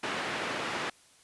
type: band-pass noise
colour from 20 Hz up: white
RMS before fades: -34 dBFS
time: 0.03-0.9 s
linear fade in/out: 5 ms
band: 170 to 2100 Hz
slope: 12 dB/octave
effects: white hiss -60 dBFS RMS until 1.23 s + resampled to 24000 Hz